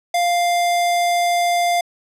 square tone, 698.5 Hz, F5, in tune, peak -16 dBFS, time 0.14-1.81 s, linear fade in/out 5 ms, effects low-pass 12000 Hz 12 dB/octave

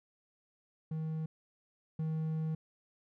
triangle tone pair in turn, 158.3 / 158.3 Hz, D#3 / D#3, +30 / +30 cents, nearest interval unison, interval 0 cents, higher neither, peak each -32 / -30 dBFS, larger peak second, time 0.91-1.26 / 1.99-2.55 s, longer second, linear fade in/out 5 ms, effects none

